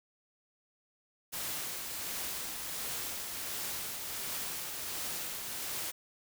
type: noise with tremolo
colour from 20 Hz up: white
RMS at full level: -37 dBFS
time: 1.32-5.92 s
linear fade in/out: 20 ms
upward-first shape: triangle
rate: 1.4 Hz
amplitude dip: 35%
effects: none